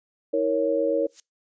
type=chord; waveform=sine; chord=A# diminished; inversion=second; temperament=equal with one note detuned; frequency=322.1 / 466.2 / 554.4 Hz; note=E4 / A#4 / C#5; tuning=-40 / 0 / 0 cents; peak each=-27 / -24 / -23 dBFS; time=0.33-1.07 s; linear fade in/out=10 ms
type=noise with exponential growth; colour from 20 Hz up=violet; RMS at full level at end=-32 dBFS; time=1.05-1.2 s; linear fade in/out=2 ms; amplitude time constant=31 ms
effects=noise-tail reverb RT60 0.2 s tail -23 dB re dry + resampled to 16000 Hz